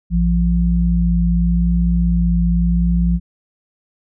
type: tone pair together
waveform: sine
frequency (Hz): 57.45 / 173.2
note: A#1 / F3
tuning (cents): -25 / -14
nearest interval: octave + perfect fifth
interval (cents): 1911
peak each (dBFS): -15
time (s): 0.1-3.2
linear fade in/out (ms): 50
effects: none